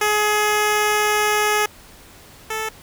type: tone pair in turn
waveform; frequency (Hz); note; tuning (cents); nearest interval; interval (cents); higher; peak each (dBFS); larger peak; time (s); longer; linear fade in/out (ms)
10% pulse; 421.2 / 438.8; G#4 / A4; +24 / -5; minor second; 71; second; -8 / -15; first; 0.01-1.66 / 2.5-2.69; first; 5
effects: pink hiss -45 dBFS RMS until 2.82 s